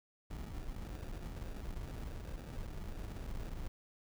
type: noise with sample-and-hold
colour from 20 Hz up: brown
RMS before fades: -43 dBFS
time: 0.3-3.68 s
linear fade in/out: 10 ms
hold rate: 1050 Hz
effects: none